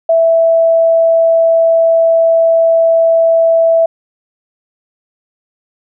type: tone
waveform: sine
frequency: 659.3 Hz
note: E5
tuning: in tune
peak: -6 dBFS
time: 0.09-3.86 s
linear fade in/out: 5 ms
effects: none